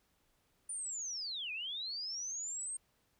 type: linear two-way sweep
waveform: sine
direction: down then up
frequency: 9397 to 2417 to 8590 Hz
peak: -38 dBFS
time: 0.69-2.77 s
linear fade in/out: 5 ms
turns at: 1.52 s
effects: pink hiss -75 dBFS RMS until 3.19 s